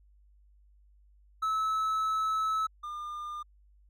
triangle tone pair in turn, 1300 / 1205.1 Hz, E6 / D6, -24 / +44 cents, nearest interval minor second, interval 132 cents, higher first, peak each -25 / -34 dBFS, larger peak first, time 1.42-2.67 / 2.83-3.43 s, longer first, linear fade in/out 10 ms, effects added 50 Hz sine -58 dBFS peak until 3.89 s

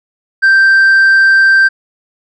sine tone with tanh clipping, 1568 Hz, G6, in tune, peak -5 dBFS, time 0.42-1.69 s, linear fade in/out 20 ms, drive 2 dB, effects none

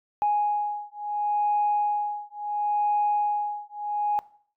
sine beating tone pair, 830.6 / 831.32 Hz, G#5 / G#5, 0 / +1 cents, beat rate 0.72 Hz, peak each -25 dBFS, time 0.22-4.19 s, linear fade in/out 0 ms, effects noise-tail reverb RT60 0.5 s tail -19 dB re dry + tanh soft clip ceiling -15 dBFS

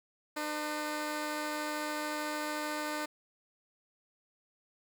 10% pulse tone pair together, 301.5 / 507 Hz, D4 / B4, +46 / +45 cents, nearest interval major sixth, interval 899 cents, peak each -26 / -36 dBFS, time 0.36-3.06 s, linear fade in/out 10 ms, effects none

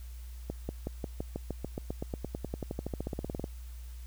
accelerating click train, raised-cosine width 2 ms, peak -21 dBFS, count 30, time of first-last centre 0.5-3.441 s, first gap 190 ms, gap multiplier 0.95, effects added 60 Hz sine -41 dBFS peak until 4.06 s + white hiss -59 dBFS RMS until 4.06 s

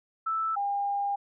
sine tone pair in turn, 1318.5 / 805 Hz, E6 / G5, 0 / +46 cents, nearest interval major sixth, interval 854 cents, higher first, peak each -26 dBFS, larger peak neither, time 0.26-0.56 / 0.56-1.16 s, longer second, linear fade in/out 10 ms, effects none

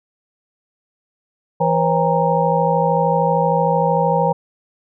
sine tone cluster, 165.9 / 486.9 / 540 / 806 / 931 Hz, E3 / B4 / C#5 / G5 / A#5, +11 / -25 / -45 / +48 / -2 cents, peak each -20 dBFS, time 1.6-4.33 s, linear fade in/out 10 ms, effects none

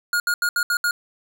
square tone bursts at uneven times, 1431 Hz, F6, 42 cents sharp, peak -19 dBFS, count 6, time 0.13-0.2 / 0.27-0.34 / 0.42-0.49 / 0.56-0.63 / 0.7-0.77 / 0.84-0.91 s, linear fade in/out 2 ms, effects none

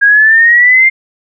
sine exponential sweep, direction up, 1623 to 2120 Hz, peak -3 dBFS, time 0.01-0.9 s, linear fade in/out 20 ms, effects none

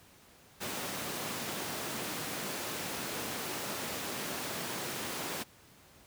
pink high-pass noise, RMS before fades -38 dBFS, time 0.6-5.44 s, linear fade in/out 20 ms, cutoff 180 Hz, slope 12 dB/octave, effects pink hiss -59 dBFS RMS until 6.06 s + high-pass 60 Hz 12 dB/octave

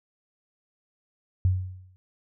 sine tone with exponential decay, 92.5 Hz, F#2, in tune, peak -16 dBFS, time 1.45-1.96 s, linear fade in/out 0 ms, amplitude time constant 110 ms, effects none

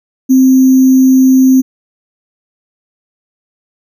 sine tone with sample-and-hold, 261.6 Hz, C4, in tune, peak -3 dBFS, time 0.29-1.62 s, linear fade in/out 20 ms, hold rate 6300 Hz, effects none

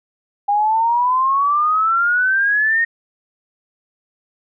sine exponential sweep, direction up, 807 to 1864.7 Hz, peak -13 dBFS, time 0.48-2.85 s, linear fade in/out 10 ms, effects none

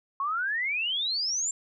sine exponential sweep, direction up, 1072 to 7459 Hz, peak -26 dBFS, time 0.2-1.51 s, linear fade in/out 2 ms, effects none

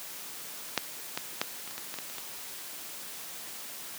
clicks, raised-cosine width 0.2 ms, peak -7 / -13 / -9 / -25 / -26 / -20 / -20 / -19 / -27 / -20 dBFS, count 10, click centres 0.777 / 1.175 / 1.415 / 1.676 / 1.71 / 1.78 / 1.941 / 1.987 / 2.099 / 2.183 s, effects white hiss -42 dBFS RMS until 3.98 s + high-pass 150 Hz 12 dB/octave

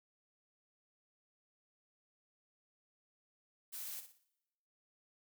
blue noise with echo, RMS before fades -45 dBFS, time 3.72-4.01 s, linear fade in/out 20 ms, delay 60 ms, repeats 4, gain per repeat -9 dB, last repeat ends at 4.25 s, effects noise-tail reverb RT60 1.0 s tail -23 dB re dry

